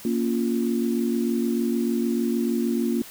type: chord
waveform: sine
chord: Bb minor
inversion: none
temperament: just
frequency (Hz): 233.1 / 279.7 / 349.6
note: Bb3 / Db4 / F4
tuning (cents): 0 / +16 / +2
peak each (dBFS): -23 / -28 / -27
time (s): 0.05-3.02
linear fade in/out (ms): 2
effects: white hiss -43 dBFS RMS until 3.1 s